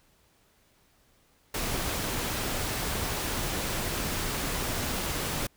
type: noise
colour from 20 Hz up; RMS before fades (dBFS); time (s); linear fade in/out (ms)
pink; -31; 1.54-5.47; 5
effects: pink hiss -65 dBFS RMS until 5.56 s